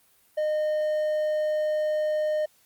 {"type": "tone", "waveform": "triangle", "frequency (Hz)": 612, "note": "D#5", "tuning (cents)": -29, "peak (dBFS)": -21, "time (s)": [0.37, 2.46], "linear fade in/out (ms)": 10, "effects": ["white hiss -62 dBFS RMS until 2.65 s", "Opus 32 kbps"]}